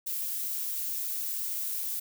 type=noise; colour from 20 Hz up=violet; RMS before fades=-33 dBFS; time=0.06-2 s; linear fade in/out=10 ms; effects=none